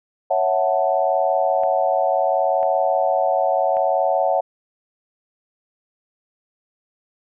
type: chord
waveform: sine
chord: F# minor seventh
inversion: second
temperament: equal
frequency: 554.4 / 659.3 / 740 / 880 Hz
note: C#5 / E5 / F#5 / A5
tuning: 0 / 0 / 0 / 0 cents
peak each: -21 / -21 / -20 / -26 dBFS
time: 0.3-4.41 s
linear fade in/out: 10 ms
type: clicks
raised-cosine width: 0.5 ms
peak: -24 dBFS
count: 3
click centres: 1.635 / 2.63 / 3.769 s
effects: none